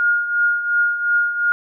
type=tone with tremolo; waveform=sine; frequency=1424 Hz; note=F6; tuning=33 cents sharp; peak=-12 dBFS; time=0-1.52 s; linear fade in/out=0 ms; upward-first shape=triangle; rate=2.8 Hz; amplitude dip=70%; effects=none